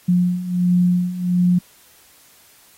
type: beating tone pair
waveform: sine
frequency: 177.5 / 178.9 Hz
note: F3 / F3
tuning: +28 / +42 cents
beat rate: 1.4 Hz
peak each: -20 / -16 dBFS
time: 0.08-1.59 s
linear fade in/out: 10 ms
effects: white hiss -51 dBFS RMS until 2.77 s + AAC 48 kbps